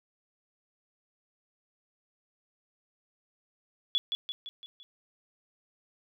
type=tone with echo; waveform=sine; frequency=3410 Hz; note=G#7; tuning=45 cents sharp; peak=-23 dBFS; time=3.95-3.98 s; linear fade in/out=0 ms; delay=170 ms; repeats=5; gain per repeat=-5 dB; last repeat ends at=4.83 s; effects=none